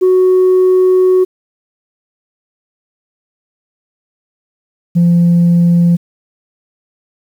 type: tone pair in turn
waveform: sine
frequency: 370 / 172.21 Hz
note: F#4 / F3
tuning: 0 / -24 cents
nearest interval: octave + minor second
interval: 1324 cents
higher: first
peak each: -4 dBFS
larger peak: neither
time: 0.01-1.25 / 4.95-5.97 s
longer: first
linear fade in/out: 20 ms
effects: tanh soft clip ceiling -4 dBFS + 7-bit